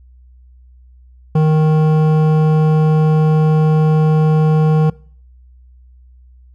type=tone with hard clipping; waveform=sine; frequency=155.56 Hz; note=D#3; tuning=in tune; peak=-11 dBFS; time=1.35-4.9 s; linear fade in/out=5 ms; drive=12 dB; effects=noise-tail reverb RT60 0.5 s tail -23 dB re dry + added 62 Hz sine -41 dBFS peak until 6.54 s